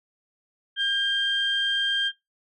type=tone pair together; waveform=sine; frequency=1606 / 3177 Hz; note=G6 / G7; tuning=+41 / +23 cents; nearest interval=octave; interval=1182 cents; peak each=-26 / -22 dBFS; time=0.76-2.12 s; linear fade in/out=50 ms; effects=noise-tail reverb RT60 0.2 s tail -19 dB re dry + tanh soft clip ceiling -15 dBFS